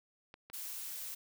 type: clicks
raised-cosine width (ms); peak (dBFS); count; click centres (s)
0.3; -34; 2; 0.341 / 0.5
type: noise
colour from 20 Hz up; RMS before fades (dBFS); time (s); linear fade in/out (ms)
blue; -43; 0.53-1.15; 10
effects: none